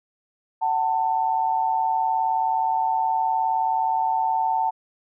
sine tone pair together, 752 / 891.2 Hz, F#5 / A5, +28 / +22 cents, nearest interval minor third, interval 294 cents, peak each -24 / -21 dBFS, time 0.61-4.71 s, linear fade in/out 20 ms, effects none

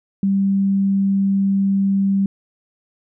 sine tone, 196 Hz, G3, in tune, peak -14 dBFS, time 0.23-2.26 s, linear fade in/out 2 ms, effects none

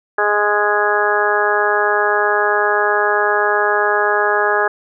harmonic tone, 207.7 Hz, G#3, in tune, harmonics 2 / 3 / 4 / 5 / 6 / 7 / 8, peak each -19 / -22 / -20 / -24 / -21 / -24 / -18 dBFS, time 0.18-4.68 s, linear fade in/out 5 ms, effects none

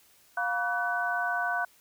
sine tone cluster, 707 / 969 / 1143 / 1501 Hz, F5 / B5 / D6 / F#6, +21 / -33 / -47 / +24 cents, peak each -31 / -36 / -37 / -29 dBFS, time 0.37-1.65 s, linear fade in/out 5 ms, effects white hiss -61 dBFS RMS until 1.8 s

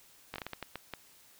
slowing click train, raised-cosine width 0.3 ms, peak -22 dBFS, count 9, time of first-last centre 0.34-0.937 s, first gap 18 ms, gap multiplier 1.39, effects white hiss -60 dBFS RMS until 1.39 s

